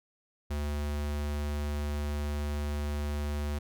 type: tone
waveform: square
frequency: 73.42 Hz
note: D2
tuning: in tune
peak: -31 dBFS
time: 0.5-3.59 s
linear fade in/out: 10 ms
effects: none